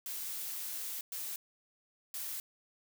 blue noise bursts at uneven times, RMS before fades -40 dBFS, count 3, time 0.06-1.01 / 1.12-1.36 / 2.14-2.4 s, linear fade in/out 2 ms, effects none

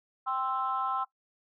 sine chord, C major, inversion second, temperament equal, 784 / 1046.5 / 1318.5 Hz, G5 / C6 / E6, 0 / 0 / 0 cents, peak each -33 / -32 / -31 dBFS, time 0.26-1.05 s, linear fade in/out 20 ms, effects noise-tail reverb RT60 0.1 s tail -18 dB re dry + tanh soft clip ceiling -20 dBFS

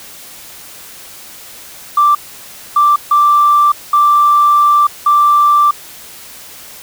sine tone bursts at uneven times, 1174.7 Hz, D6, in tune, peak -5 dBFS, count 5, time 1.97-2.15 / 2.76-2.96 / 3.11-3.72 / 3.93-4.87 / 5.06-5.71 s, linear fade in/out 5 ms, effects tanh soft clip ceiling -1 dBFS + white hiss -34 dBFS RMS until 6.82 s

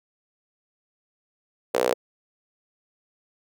sawtooth tone with high-pass filter, 61.74 Hz, B1, in tune, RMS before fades -23 dBFS, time 1.74-1.94 s, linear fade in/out 5 ms, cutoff 490 Hz, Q 4.3, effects none

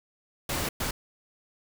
pink noise bursts at uneven times, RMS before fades -30 dBFS, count 2, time 0.49-0.69 / 0.8-0.91 s, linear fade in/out 5 ms, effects none

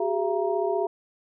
sine tone cluster, 376.6 / 412 / 678 / 939 Hz, F#4 / G#4 / E5 / A#5, +31 / -14 / +49 / +12 cents, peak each -27 / -27 / -28 / -33 dBFS, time 0-0.87 s, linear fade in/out 5 ms, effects none

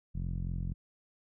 sawtooth tone with low-pass filter, 44.12 Hz, F1, 18 cents sharp, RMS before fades -35 dBFS, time 0.14-0.74 s, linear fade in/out 20 ms, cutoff 160 Hz, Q 2.4, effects none

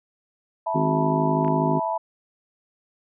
sine chord, E suspended fourth, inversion none, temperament equal with one note detuned, 659.3 / 880 / 975.9 Hz, E5 / A5 / B5, 0 / 0 / -21 cents, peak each -27 dBFS, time 0.66-1.98 s, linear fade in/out 10 ms
harmonic tone, 52.3 Hz, G#1, 13 cents sharp, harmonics 3 / 4 / 5 / 6 / 7 / 8, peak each -24 / -34 / -25 / -38 / -27 / -33 dBFS, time 0.74-1.8 s, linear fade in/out 20 ms
clicks, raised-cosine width 0.5 ms, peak -24 dBFS, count 2, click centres 1.447 / 1.48 s
effects none

